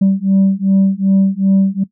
sine beating tone pair, 192.5 / 195.1 Hz, G3 / G3, -31 / -8 cents, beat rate 2.6 Hz, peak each -11 dBFS, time 0.01-1.84 s, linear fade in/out 10 ms, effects noise-tail reverb RT60 0.1 s tail -17 dB re dry + tanh soft clip ceiling -6 dBFS

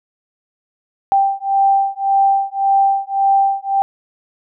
sine beating tone pair, 785 / 786.8 Hz, G5 / G5, +2 / +6 cents, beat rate 1.8 Hz, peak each -15 dBFS, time 1.12-3.82 s, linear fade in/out 0 ms, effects none

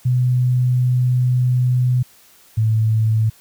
sine tone pair in turn, 125.3 / 110.41 Hz, B2 / A2, +25 / +6 cents, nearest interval major second, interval 219 cents, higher first, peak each -13 dBFS, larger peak neither, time 0.05-2.03 / 2.57-3.3 s, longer first, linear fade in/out 10 ms, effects white hiss -50 dBFS RMS until 3.4 s

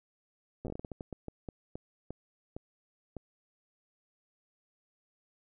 slowing click train, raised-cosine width 2 ms, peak -26 dBFS, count 18, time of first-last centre 0.65-3.167 s, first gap 8 ms, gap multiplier 1.31, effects none

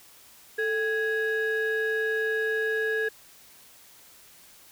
sine tone pair together, 440.2 / 1662 Hz, A4 / G#6, +1 / +1 cents, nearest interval octave + major seventh, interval 2300 cents, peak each -25 dBFS, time 0.58-3.09 s, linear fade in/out 10 ms, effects tanh soft clip ceiling -21 dBFS + white hiss -53 dBFS RMS until 4.71 s

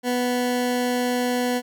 20% pulse tone, 246.9 Hz, B3, in tune, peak -16 dBFS, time 0.03-1.62 s, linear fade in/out 50 ms, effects none

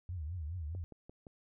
sine tone with vibrato, 82.41 Hz, E2, in tune, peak -37 dBFS, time 0.09-0.84 s, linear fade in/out 0 ms, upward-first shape triangle, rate 4.8 Hz, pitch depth 240 cents each way
click train, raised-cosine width 2 ms, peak -37 dBFS, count 4, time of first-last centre 0.75-1.268 s, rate 5.79 Hz
effects none

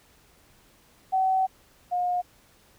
sine tone pair in turn, 758 / 716 Hz, F#5 / F5, +42 / +43 cents, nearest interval minor second, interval 99 cents, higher first, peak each -20 / -23 dBFS, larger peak first, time 1.12-1.47 / 1.91-2.22 s, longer first, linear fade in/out 20 ms, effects pink hiss -59 dBFS RMS until 2.78 s

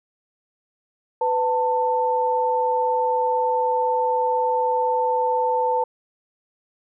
sine tone pair together, 500.1 / 891 Hz, B4 / A5, +22 / +22 cents, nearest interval minor seventh, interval 1000 cents, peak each -22 / -20 dBFS, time 1.21-5.84 s, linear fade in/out 5 ms, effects none

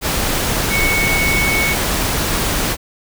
sine tone in noise, 2217 Hz, C#7, in tune, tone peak -16 dBFS, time 0.69-1.76 s, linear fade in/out 50 ms, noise pink, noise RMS -18 dBFS, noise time 0.01-2.77 s, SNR -1 dB, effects none

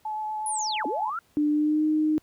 sine tone with vibrato, 859 Hz, A5, 42 cents flat, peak -28 dBFS, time 0.05-1.1 s, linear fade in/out 5 ms, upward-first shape sine, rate 8.3 Hz, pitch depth 11 cents each way
sine linear two-way sweep, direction down then up, 10620 to 246.9 to 1420 Hz, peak -28 dBFS, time 0.46-1.19 s, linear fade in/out 2 ms, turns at 0.86 s
sine tone with pitch glide, 297.7 to 308.2 Hz, D4 to D#4, +24 to -16 cents, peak -20 dBFS, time 1.37-2.18 s, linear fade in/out 0 ms, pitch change +60 cents, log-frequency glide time 1.5-1.85 s
effects pink hiss -63 dBFS RMS until 2.22 s + high-pass 60 Hz 12 dB/octave

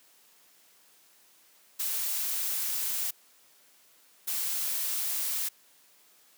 blue noise bursts at uneven times, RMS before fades -31 dBFS, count 2, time 1.79-3.11 / 4.27-5.49 s, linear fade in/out 10 ms, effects white hiss -61 dBFS RMS until 6.37 s + high-pass 200 Hz 12 dB/octave

